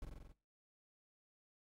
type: noise with echo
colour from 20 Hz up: brown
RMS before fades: -45 dBFS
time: 0.02-0.05 s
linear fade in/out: 2 ms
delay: 45 ms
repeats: 6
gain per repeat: -2 dB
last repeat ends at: 0.32 s
effects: noise-tail reverb RT60 0.3 s tail -18 dB re dry + AAC 48 kbps